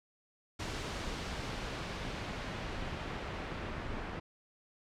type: noise with low-pass filter sweep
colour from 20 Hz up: pink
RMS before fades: -40 dBFS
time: 0.59-4.2 s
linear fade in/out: 10 ms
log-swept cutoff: 5900 to 2100 Hz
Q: 0.72
effects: none